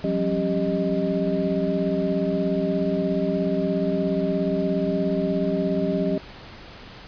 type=tone cluster; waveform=sine; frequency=175.1 / 192 / 272.4 / 394.3 / 619 Hz; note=F3 / G3 / C#4 / G4 / D#5; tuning=+5 / -36 / -30 / +10 / -9 cents; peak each=-27 dBFS; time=0.04-6.18 s; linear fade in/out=2 ms; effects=pink hiss -42 dBFS RMS until 7.07 s + resampled to 11025 Hz